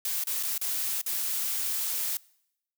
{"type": "noise with dropouts", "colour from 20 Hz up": "blue", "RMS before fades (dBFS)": -30, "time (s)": [0.05, 2.17], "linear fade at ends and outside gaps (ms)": 2, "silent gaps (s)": [[0.239, 0.27], [0.428, 0.433], [0.579, 0.613], [1.015, 1.062]], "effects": ["noise-tail reverb RT60 0.8 s tail -24 dB re dry"]}